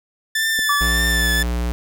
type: tone with vibrato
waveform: sawtooth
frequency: 1760 Hz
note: A6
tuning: in tune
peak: -14 dBFS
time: 0.35-1.43 s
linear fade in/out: 5 ms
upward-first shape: triangle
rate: 1.8 Hz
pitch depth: 31 cents each way
type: clicks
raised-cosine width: 2 ms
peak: -21 dBFS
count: 2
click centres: 0.589 / 0.593 s
type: tone with exponential decay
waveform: sine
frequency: 1152 Hz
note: D6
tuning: 34 cents flat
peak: -15 dBFS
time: 0.69-1.25 s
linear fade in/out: 5 ms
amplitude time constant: 120 ms
type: tone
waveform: square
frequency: 59.7 Hz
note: A#1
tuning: 42 cents sharp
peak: -20 dBFS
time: 0.81-1.72 s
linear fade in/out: 0 ms
effects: none